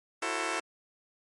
10% pulse chord, F# half-diminished seventh, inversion third, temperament just, 333 / 370 / 444 / 532.8 Hz, E4 / F#4 / A4 / C5, +18 / 0 / +16 / +31 cents, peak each -27 / -29 / -28 / -30 dBFS, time 0.22-0.6 s, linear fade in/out 5 ms, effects MP3 48 kbps

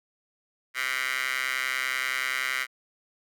15% pulse tone with high-pass filter, 130.4 Hz, C3, 5 cents flat, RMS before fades -29 dBFS, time 0.74-2.67 s, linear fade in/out 50 ms, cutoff 1800 Hz, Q 5.9, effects none

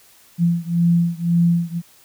sine beating tone pair, 170 / 171.9 Hz, F3 / F3, -46 / -27 cents, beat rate 1.9 Hz, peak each -17 / -18 dBFS, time 0.38-1.82 s, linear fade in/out 50 ms, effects white hiss -51 dBFS RMS until 2.04 s

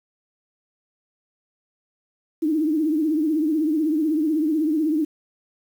sine tone with vibrato, 310.1 Hz, D#4, 6 cents flat, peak -18 dBFS, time 2.42-5.05 s, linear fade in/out 10 ms, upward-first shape triangle, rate 16 Hz, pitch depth 120 cents each way, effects 8-bit

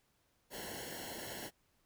pink noise with comb filter, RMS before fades -45 dBFS, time 0.5-1.51 s, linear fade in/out 50 ms, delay 0.82 ms, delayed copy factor -1, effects pink hiss -75 dBFS RMS until 1.85 s

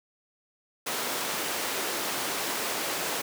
pink high-pass noise, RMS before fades -31 dBFS, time 0.86-3.22 s, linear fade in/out 10 ms, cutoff 360 Hz, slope 12 dB/octave, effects none

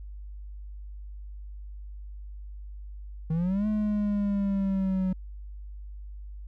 triangle linear two-way sweep, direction up then down, 155.56 to 214.1 to 185.4 Hz, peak -22 dBFS, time 3.3-5.13 s, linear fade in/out 5 ms, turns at 3.67 s, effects added 50 Hz sine -38 dBFS peak until 6.47 s

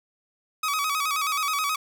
sawtooth tone with vibrato, 1199 Hz, D6, 36 cents sharp, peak -20 dBFS, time 0.63-1.76 s, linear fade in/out 5 ms, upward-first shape square, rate 9.4 Hz, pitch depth 89 cents each way, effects none

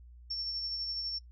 sine tone with tremolo, 5440 Hz, F8, 46 cents flat, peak -32 dBFS, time 0.3-1.19 s, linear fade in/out 10 ms, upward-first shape sine, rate 12 Hz, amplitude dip 30%, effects noise-tail reverb RT60 0.1 s tail -19 dB re dry + added 60 Hz sine -50 dBFS peak until 1.31 s

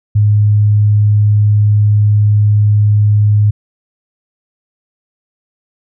sine tone, 104.6 Hz, G#2, 13 cents sharp, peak -6 dBFS, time 0.15-3.51 s, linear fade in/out 10 ms, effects none

